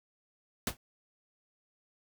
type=noise with exponential decay; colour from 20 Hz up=pink; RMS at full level=-26 dBFS; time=0.67-0.77 s; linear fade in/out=2 ms; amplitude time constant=20 ms; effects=none